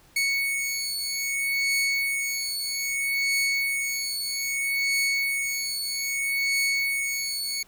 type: beating tone pair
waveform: sawtooth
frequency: 2217 / 2217.62 Hz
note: C#7 / C#7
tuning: 0 / 0 cents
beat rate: 0.62 Hz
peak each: -24 dBFS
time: 0.16-7.63 s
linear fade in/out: 5 ms
effects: pink hiss -57 dBFS RMS until 7.67 s